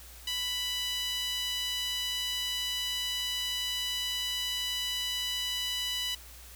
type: tone with high-pass filter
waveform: sawtooth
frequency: 989 Hz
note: B5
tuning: 2 cents sharp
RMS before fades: -33 dBFS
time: 0.27-6.15 s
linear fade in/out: 5 ms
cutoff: 3100 Hz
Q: 3
effects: added 60 Hz sine -50 dBFS peak until 6.55 s + white hiss -51 dBFS RMS until 6.55 s